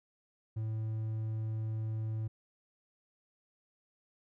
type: tone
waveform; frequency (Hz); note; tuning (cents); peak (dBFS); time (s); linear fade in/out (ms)
triangle; 110; A2; 0; -31; 0.56-2.28; 10
effects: none